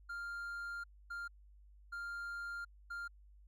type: tone bursts at uneven times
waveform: triangle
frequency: 1398 Hz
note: F6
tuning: 1 cent sharp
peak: -39 dBFS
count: 4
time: 0.09-0.84 / 1.1-1.28 / 1.92-2.65 / 2.9-3.08 s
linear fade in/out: 10 ms
effects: added 50 Hz sine -58 dBFS peak until 3.47 s